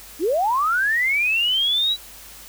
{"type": "linear sweep", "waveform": "sine", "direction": "up", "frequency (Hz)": [279.1, 3951], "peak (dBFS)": -17, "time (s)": [0.19, 1.97], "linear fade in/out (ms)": 50, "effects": ["added 50 Hz sine -50 dBFS peak until 2.48 s", "white hiss -42 dBFS RMS until 2.48 s"]}